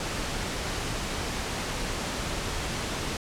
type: noise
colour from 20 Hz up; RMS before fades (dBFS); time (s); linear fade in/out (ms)
pink; -31; 0-3.17; 2
effects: low-pass 8000 Hz 12 dB/octave